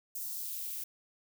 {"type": "noise with high-pass filter sweep", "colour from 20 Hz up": "violet", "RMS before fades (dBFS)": -39, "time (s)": [0.15, 0.84], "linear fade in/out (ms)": 5, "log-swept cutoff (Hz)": [6100, 1800], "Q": 1.2, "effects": []}